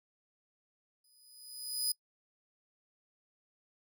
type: tone with exponential growth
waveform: 20% pulse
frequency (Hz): 4982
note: D#8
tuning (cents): +1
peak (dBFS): -22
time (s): 1.04-1.92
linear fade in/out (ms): 5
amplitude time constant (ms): 190
effects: noise-tail reverb RT60 0.1 s tail -25 dB re dry